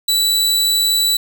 sawtooth tone, 3951 Hz, B7, in tune, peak -10 dBFS, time 0.08-1.17 s, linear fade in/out 5 ms, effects none

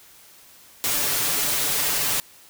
white noise with comb filter, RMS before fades -23 dBFS, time 0.84-2.2 s, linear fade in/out 0 ms, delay 6.9 ms, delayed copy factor +0.9, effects white hiss -50 dBFS RMS until 2.49 s

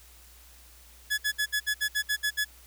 sawtooth tone bursts, 1700 Hz, G#6, 40 cents sharp, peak -21 dBFS, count 10, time 1.1-2.449 s, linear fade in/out 20 ms, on 80 ms, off 61 ms, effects added 60 Hz sine -54 dBFS peak until 2.66 s + white hiss -55 dBFS RMS until 2.66 s

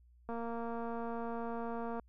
click train, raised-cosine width 1 ms, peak -28 dBFS, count 397, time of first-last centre 0.29-1.997 s, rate 232 Hz, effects added 60 Hz sine -60 dBFS peak until 2.08 s

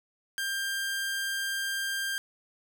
sawtooth tone, 1592 Hz, G6, 26 cents sharp, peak -26 dBFS, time 0.38-2.18 s, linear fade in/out 0 ms, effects none

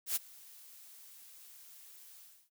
blue noise with ADSR envelope, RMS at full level -31 dBFS, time 0.06-2.5 s, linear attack 100 ms, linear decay 18 ms, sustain -24 dB, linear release 300 ms, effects none

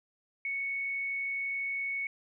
sine tone with frequency modulation, 2217 Hz, C#7, in tune, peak -31 dBFS, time 0.45-2.07 s, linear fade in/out 2 ms, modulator 44.6 Hz, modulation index 0.25, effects none

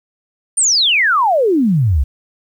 sine exponential sweep, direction down, 9280 to 60.9 Hz, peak -10 dBFS, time 0.57-2.04 s, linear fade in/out 10 ms, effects 8-bit

